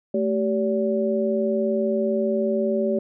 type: tone cluster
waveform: sine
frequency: 220.5 / 387.8 / 573 Hz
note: A3 / G4 / D5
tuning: +4 / -19 / -43 cents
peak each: -24 dBFS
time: 0.14-2.99 s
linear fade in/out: 5 ms
effects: none